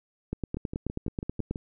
two click trains, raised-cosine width 3 ms, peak -21 / -17 dBFS, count 7 / 12, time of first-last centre 0.57-1.558 / 0.33-1.51 s, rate 6.07 / 9.32 Hz, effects none

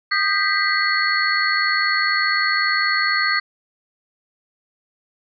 sine tone cluster, 1229 / 1574 / 1939 / 2019 / 4376 Hz, D#6 / G6 / B6 / B6 / C#8, -22 / +7 / -32 / +38 / -23 cents, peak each -23 dBFS, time 0.11-3.4 s, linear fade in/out 10 ms, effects none

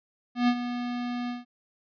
square tone with ADSR envelope, 243.5 Hz, B3, 24 cents flat, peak -19 dBFS, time 0.35-1.45 s, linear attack 130 ms, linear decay 64 ms, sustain -11 dB, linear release 160 ms, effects resampled to 11025 Hz

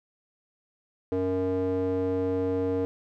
square tone with band-pass filter, 93 Hz, F#2, 9 cents sharp, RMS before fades -27 dBFS, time 1.12-2.85 s, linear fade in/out 0 ms, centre 400 Hz, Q 6.4, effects none

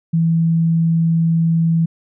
sine tone, 164.81 Hz, E3, in tune, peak -12 dBFS, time 0.13-1.86 s, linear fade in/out 10 ms, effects none

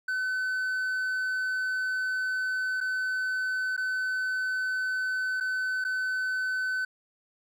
triangle tone with dropouts, 1515 Hz, F#6, 40 cents sharp, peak -25 dBFS, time 0.08-6.85 s, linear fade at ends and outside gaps 5 ms, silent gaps 2.805-2.81 / 3.766-3.776 / 5.402-5.407 / 5.842-5.848 s, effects none

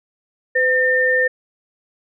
sine tone pair together, 507.4 / 1808 Hz, B4 / A6, +47 / +47 cents, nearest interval octave + minor seventh, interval 2200 cents, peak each -18 / -15 dBFS, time 0.55-1.28 s, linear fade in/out 10 ms, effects none

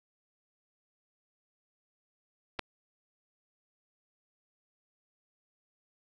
clicks, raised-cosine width 0.3 ms, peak -27 / -16 dBFS, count 2, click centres 2.59 / 2.593 s, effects none

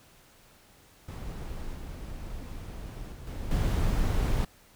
brown noise with level steps, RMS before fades -37 / -39 / -43 / -36 / -26 dBFS, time 1.08-4.45 s, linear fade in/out 5 ms, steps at 1.73 / 3.12 / 3.27 / 3.51 s, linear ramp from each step 2 ms, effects pink hiss -58 dBFS RMS until 4.75 s

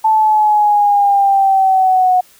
sine exponential sweep, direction down, 880 to 730 Hz, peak -8 dBFS, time 0.04-2.21 s, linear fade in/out 10 ms, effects white hiss -47 dBFS RMS until 2.39 s

